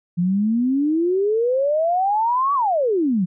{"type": "exponential two-way sweep", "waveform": "sine", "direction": "up then down", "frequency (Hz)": [170, 1156, 170], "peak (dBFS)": -16, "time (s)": [0.17, 3.26], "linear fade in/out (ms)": 20, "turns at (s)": 2.54, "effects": []}